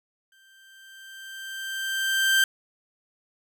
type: tone with exponential growth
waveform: 30% pulse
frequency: 1568 Hz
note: G6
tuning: in tune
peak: -14 dBFS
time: 0.32-2.44 s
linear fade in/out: 2 ms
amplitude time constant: 460 ms
effects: none